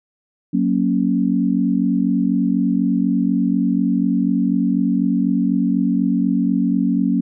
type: chord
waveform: sine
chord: F# major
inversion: none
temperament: equal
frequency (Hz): 185 / 233.1 / 277.2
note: F#3 / A#3 / C#4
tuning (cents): 0 / 0 / 0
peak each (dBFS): -19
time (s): 0.53-7.21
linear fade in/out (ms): 10
effects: none